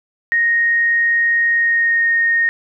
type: tone with pitch glide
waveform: sine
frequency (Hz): 1864.7 to 1851.8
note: A#6 to A#6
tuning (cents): 0 to -12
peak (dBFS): -12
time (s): 0.32-2.49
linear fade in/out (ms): 0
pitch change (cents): -12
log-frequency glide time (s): 1.52-2.09
effects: none